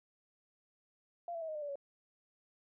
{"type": "tone with pitch steps", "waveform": "sine", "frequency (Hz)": [690, 666.5, 643.8, 621.9, 600.7, 580.2, 560.5], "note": ["F5", "E5", "E5", "D#5", "D5", "D5", "C#5"], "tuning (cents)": [-21, 19, -41, -1, 39, -21, 19], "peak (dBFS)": -38, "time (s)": [1.28, 1.756], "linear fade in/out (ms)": 2, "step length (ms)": 68, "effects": []}